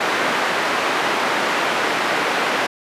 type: band-pass noise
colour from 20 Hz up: white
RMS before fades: -20 dBFS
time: 0-2.67 s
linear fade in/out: 10 ms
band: 290 to 1800 Hz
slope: 12 dB/octave
effects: resampled to 32000 Hz